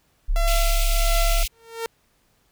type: tone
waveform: sine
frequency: 34.69 Hz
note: C#1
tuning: 2 cents sharp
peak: -17 dBFS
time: 0.28-1.46 s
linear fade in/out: 20 ms
type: tone with tremolo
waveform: sawtooth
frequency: 677 Hz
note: E5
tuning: 46 cents sharp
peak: -19 dBFS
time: 0.36-1.43 s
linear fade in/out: 0 ms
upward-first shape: triangle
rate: 1.5 Hz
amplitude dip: 70%
type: high-pass noise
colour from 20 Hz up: pink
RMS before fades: -29 dBFS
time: 0.47-1.48 s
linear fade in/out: 10 ms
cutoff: 2200 Hz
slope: 96 dB/octave
type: tone with exponential growth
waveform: sawtooth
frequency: 457 Hz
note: A#4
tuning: 34 cents flat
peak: -19 dBFS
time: 1.52-1.86 s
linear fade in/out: 0 ms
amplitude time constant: 73 ms
effects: pink hiss -64 dBFS RMS until 2.51 s